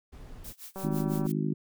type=noise; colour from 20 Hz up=brown; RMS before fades=-45 dBFS; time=0.12-0.53 s; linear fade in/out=10 ms
type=noise with tremolo; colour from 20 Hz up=blue; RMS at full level=-43 dBFS; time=0.44-1.32 s; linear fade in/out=5 ms; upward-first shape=sine; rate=6 Hz; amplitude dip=95%
type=click train; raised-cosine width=1 ms; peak=-27 dBFS; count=98; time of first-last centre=0.76-1.265 s; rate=192 Hz
type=harmonic tone; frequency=51.91 Hz; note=G#1; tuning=in tune; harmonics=3 / 4 / 5 / 6 / 7; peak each=-30 / -32 / -34 / -36 / -37 dBFS; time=0.83-1.54 s; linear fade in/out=10 ms
effects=none